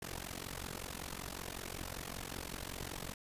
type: noise with amplitude modulation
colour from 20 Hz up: pink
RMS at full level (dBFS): -40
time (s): 0.02-3.14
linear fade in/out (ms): 5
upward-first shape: sine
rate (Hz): 45.3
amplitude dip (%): 95
effects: resampled to 32000 Hz